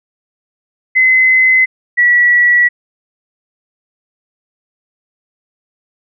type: tone pair in turn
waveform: sine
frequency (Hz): 2042 / 1939.7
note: C7 / B6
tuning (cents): -43 / -32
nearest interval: minor second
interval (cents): 89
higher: first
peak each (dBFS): -6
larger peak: neither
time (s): 0.95-1.66 / 1.97-2.69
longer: second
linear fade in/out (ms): 20
effects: none